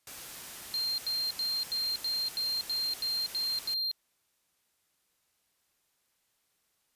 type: noise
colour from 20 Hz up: white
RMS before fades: -44 dBFS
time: 0.07-3.74 s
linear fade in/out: 2 ms
type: tone bursts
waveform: triangle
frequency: 4186 Hz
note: C8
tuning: in tune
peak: -28 dBFS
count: 10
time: 0.74-3.914 s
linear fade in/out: 0 ms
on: 240 ms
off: 86 ms
effects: white hiss -75 dBFS RMS until 6.95 s + resampled to 32000 Hz